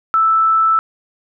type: tone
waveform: sine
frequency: 1318.5 Hz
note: E6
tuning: in tune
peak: -10 dBFS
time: 0.14-0.79 s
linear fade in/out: 0 ms
effects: none